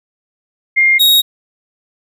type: tone pair in turn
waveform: sine / 45% pulse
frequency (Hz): 2118 / 3774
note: C7 / A#7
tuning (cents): +21 / +21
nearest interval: minor seventh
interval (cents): 1000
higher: second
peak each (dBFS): -7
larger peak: neither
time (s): 0.76-0.99 / 0.99-1.22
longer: neither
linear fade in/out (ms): 20
effects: none